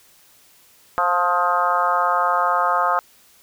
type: harmonic tone with a mistuned harmonic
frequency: 176.2 Hz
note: F3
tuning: 16 cents sharp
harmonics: 3 / 4 / 5 / 6 / 7 / 8 / 9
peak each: -27 / -23 / -24 / -23 / -20 / -29 / -32 dBFS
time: 0.98-2.99 s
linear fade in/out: 0 ms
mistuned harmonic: 7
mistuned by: +31 cents
effects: white hiss -53 dBFS RMS until 3.42 s